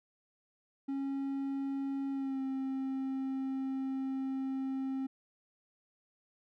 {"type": "tone with pitch glide", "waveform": "triangle", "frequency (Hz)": [273.9, 266.4], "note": ["C#4", "C4"], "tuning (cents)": [-21, 31], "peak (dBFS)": -31, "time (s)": [0.88, 5.07], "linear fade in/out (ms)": 10, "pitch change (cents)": -48, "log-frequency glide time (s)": [2.11, 2.41], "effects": []}